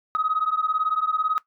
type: beating tone pair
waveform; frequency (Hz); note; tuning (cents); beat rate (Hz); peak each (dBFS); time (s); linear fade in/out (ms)
sine; 1255 / 1273; D#6 / D#6; +15 / +39; 18; -23; 0.15-1.38; 0
effects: noise-tail reverb RT60 0.1 s tail -18 dB re dry + tanh soft clip ceiling -14 dBFS